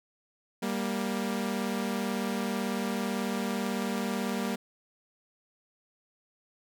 sawtooth tone pair together, 196.9 / 235 Hz, G3 / A#3, +8 / +14 cents, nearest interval minor third, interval 306 cents, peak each -28 dBFS, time 0.62-4.56 s, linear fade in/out 10 ms, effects none

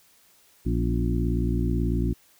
harmonic tone with a mistuned harmonic, 58.27 Hz, A#1, in tune, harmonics 1 / 2 / 3 / 4 / 5 / 6, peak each -25 / -28 / -30 / -31 / -32 / -33 dBFS, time 0.65-2.14 s, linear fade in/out 20 ms, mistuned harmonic 4, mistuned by +69 cents, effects white hiss -59 dBFS RMS until 2.39 s

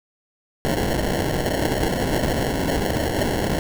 white noise with sample-and-hold, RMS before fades -22 dBFS, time 0.65-3.59 s, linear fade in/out 0 ms, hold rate 1225 Hz, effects none

